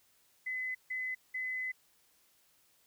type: tone bursts at uneven times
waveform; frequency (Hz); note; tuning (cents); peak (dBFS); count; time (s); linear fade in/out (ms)
sine; 2023; B6; +41; -34; 3; 0.46-0.75 / 0.9-1.15 / 1.34-1.72; 10
effects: white hiss -69 dBFS RMS until 2.86 s